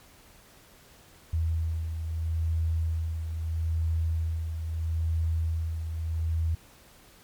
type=beating tone pair; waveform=sine; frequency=81.2 / 81.97 Hz; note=E2 / E2; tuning=-26 / -9 cents; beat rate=0.77 Hz; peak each=-26 / -35 dBFS; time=1.33-6.55 s; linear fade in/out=5 ms; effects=pink hiss -55 dBFS RMS until 7.23 s + MP3 96 kbps